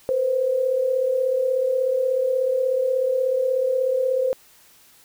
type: tone pair together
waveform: sine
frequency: 483.8 / 520.3 Hz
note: B4 / C5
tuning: -36 / -10 cents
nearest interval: minor second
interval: 126 cents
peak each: -26 / -19 dBFS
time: 0.09-4.33 s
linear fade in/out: 0 ms
effects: white hiss -53 dBFS RMS until 5.04 s